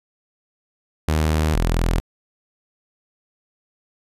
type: tone pair in turn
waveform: sawtooth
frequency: 77.78 / 41.73 Hz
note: D#2 / E1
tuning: 0 / +22 cents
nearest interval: major seventh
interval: 1078 cents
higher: first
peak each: -13 dBFS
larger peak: neither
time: 1.08-1.54 / 1.54-2 s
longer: neither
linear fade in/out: 0 ms
effects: resampled to 32000 Hz